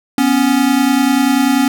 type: tone pair together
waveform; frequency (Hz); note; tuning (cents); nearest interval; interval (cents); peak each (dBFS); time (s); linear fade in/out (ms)
square; 246.9 / 277.1; B3 / C#4; 0 / -1; major second; 199; -15 / -13; 0.18-1.68; 2
effects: none